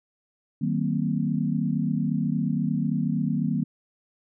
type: chord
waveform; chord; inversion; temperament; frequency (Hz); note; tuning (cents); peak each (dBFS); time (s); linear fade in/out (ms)
sine; C half-diminished seventh; first; equal with one note detuned; 155.56 / 189.32 / 233.1 / 261.6; Eb3 / Gb3 / Bb3 / C4; 0 / +40 / 0 / 0; -27 / -28 / -27 / -31; 0.61-3.64; 10
effects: none